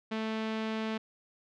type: tone with low-pass filter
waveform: sawtooth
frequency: 220 Hz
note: A3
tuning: in tune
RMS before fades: -34 dBFS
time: 0.11-0.98 s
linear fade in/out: 10 ms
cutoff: 3300 Hz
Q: 1.3
effects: none